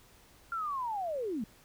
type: linear sweep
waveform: sine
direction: down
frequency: 1396.9 to 196 Hz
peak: -32 dBFS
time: 0.52-1.44 s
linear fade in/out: 2 ms
effects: pink hiss -60 dBFS RMS until 1.64 s